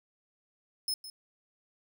sawtooth tone with echo, 5190 Hz, E8, 28 cents flat, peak -27 dBFS, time 0.88-0.94 s, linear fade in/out 2 ms, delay 160 ms, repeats 1, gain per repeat -13 dB, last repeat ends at 1.1 s, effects none

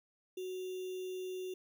sine tone with sample-and-hold, 370.3 Hz, F#4, 1 cent sharp, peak -38 dBFS, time 0.37-1.54 s, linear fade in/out 5 ms, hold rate 3150 Hz, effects none

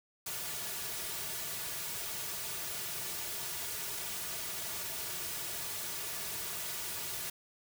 white noise with comb filter, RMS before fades -39 dBFS, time 0.26-7.3 s, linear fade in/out 5 ms, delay 3.8 ms, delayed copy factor -0.75, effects none

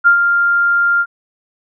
sine tone with ADSR envelope, 1396.9 Hz, F6, in tune, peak -4 dBFS, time 0.04-1.06 s, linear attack 29 ms, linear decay 96 ms, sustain -6 dB, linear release 55 ms, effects none

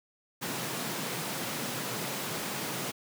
pink high-pass noise, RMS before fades -35 dBFS, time 0.41-2.92 s, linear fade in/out 20 ms, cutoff 120 Hz, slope 48 dB/octave, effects none

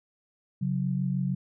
sine tone pair together, 137.1 / 183.5 Hz, C#3 / F#3, -19 / -14 cents, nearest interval perfect fourth, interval 505 cents, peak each -28 dBFS, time 0.61-1.35 s, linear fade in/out 10 ms, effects none

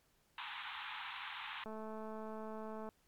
pink band-pass noise, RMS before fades -46 dBFS, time 0.38-1.64 s, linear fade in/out 2 ms, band 820 to 3800 Hz, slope 96 dB/octave
click train, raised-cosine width 1 ms, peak -34 dBFS, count 269, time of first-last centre 1.66-2.889 s, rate 218 Hz
effects pink hiss -74 dBFS RMS until 3.07 s + MP3 96 kbps

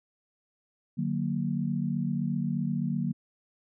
sine chord, D augmented, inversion none, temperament equal with one note detuned, 149.92 / 185 / 233.1 Hz, D3 / F#3 / A#3, +36 / 0 / 0 cents, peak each -31 dBFS, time 0.97-3.13 s, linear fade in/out 20 ms, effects none

